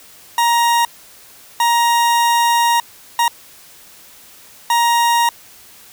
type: tone bursts at uneven times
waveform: 40% pulse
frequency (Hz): 940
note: A#5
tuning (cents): +14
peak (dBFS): -11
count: 4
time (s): 0.38-0.85 / 1.6-2.8 / 3.19-3.28 / 4.7-5.29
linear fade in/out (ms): 2
effects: white hiss -43 dBFS RMS until 5.92 s